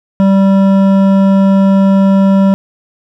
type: tone with hard clipping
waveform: sine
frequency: 194.6 Hz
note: G3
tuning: 12 cents flat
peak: -7 dBFS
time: 0.2-2.54 s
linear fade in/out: 0 ms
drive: 11 dB
effects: none